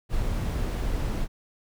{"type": "noise", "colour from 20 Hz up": "brown", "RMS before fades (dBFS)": -27, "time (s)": [0.09, 1.28], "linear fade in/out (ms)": 50, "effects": []}